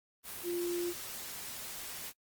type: tone in noise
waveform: sine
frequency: 349.2 Hz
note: F4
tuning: in tune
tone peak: -32 dBFS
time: 0.43-0.94 s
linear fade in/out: 50 ms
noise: white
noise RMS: -43 dBFS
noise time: 0.23-2.13 s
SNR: +8 dB
effects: noise-tail reverb RT60 0.1 s tail -24 dB re dry + Opus 24 kbps